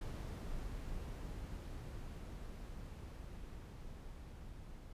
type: noise with level ramp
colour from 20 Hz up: brown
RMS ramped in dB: -43 to -52 dBFS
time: 0.01-4.93 s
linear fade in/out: 5 ms
effects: resampled to 32000 Hz